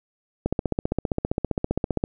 click train, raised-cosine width 2 ms, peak -9 dBFS, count 25, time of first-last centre 0.46-2.039 s, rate 15.2 Hz, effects none

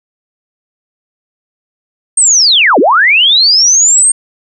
sine linear two-way sweep, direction down then up, 8660 to 233.1 to 8660 Hz, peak -4 dBFS, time 2.17-4.12 s, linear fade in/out 5 ms, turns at 2.79 s, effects none

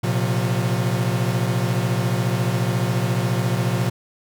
45% pulse chord, Bb suspended second, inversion none, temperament equal with one note detuned, 116.54 / 130.81 / 178.59 Hz, Bb2 / C3 / F3, 0 / 0 / +39 cents, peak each -22 / -24 / -25 dBFS, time 0.03-3.9 s, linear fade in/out 10 ms, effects none

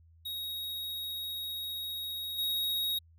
square tone with level steps, 3777 Hz, A#7, 22 cents sharp, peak -36 / -30 dBFS, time 0.25-2.99 s, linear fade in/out 10 ms, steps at 2.38 s, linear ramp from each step 10 ms, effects added 82 Hz sine -57 dBFS peak until 3.18 s

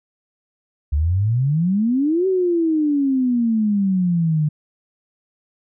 sine exponential two-way sweep, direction up then down, 69.3 to 384.4 to 148.3 Hz, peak -15 dBFS, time 0.92-4.49 s, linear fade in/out 10 ms, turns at 2.27 s, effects none

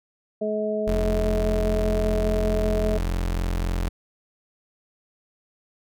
harmonic tone, 213.2 Hz, G#3, 46 cents sharp, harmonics 1 / 2 / 3, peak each -29 / -27 / -26 dBFS, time 0.41-2.98 s, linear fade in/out 10 ms
35% pulse tone, 43.65 Hz, F1, in tune, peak -21 dBFS, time 0.87-3.89 s, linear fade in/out 10 ms
effects none

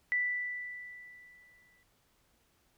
sine tone with exponential decay, 1975.5 Hz, B6, in tune, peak -26 dBFS, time 0.12-1.83 s, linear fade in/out 0 ms, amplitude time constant 370 ms, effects pink hiss -71 dBFS RMS until 2.77 s

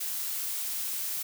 blue noise, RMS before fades -33 dBFS, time 0-1.23 s, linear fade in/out 10 ms, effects none

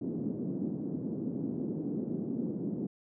white band-pass noise, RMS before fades -35 dBFS, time 0.01-2.87 s, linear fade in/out 10 ms, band 170 to 300 Hz, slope 24 dB/octave, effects none

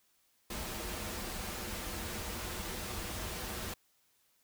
pink noise with comb filter, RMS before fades -40 dBFS, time 0.5-3.74 s, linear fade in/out 5 ms, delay 7.2 ms, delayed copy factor -0.5, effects white hiss -72 dBFS RMS until 4.43 s

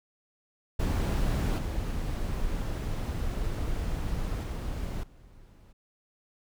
brown noise with level steps, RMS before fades -26 / -31 / -33 / -53 dBFS, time 0.79-5.73 s, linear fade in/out 10 ms, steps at 1.58 / 4.43 / 5.03 s, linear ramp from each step 5 ms, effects none

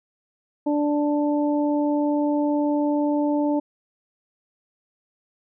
harmonic tone, 293.7 Hz, D4, in tune, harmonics 1 / 2 / 3, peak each -20 / -26 / -30 dBFS, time 0.66-3.6 s, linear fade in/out 10 ms, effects none

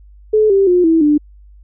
sine tone with pitch steps, 430 / 392 / 357.4 / 325.9 / 297.1 Hz, A4 / G4 / F4 / E4 / D4, -40 / 0 / +40 / -20 / +20 cents, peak -8 dBFS, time 0.33-1.18 s, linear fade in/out 10 ms, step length 170 ms, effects added 50 Hz sine -39 dBFS peak until 1.63 s

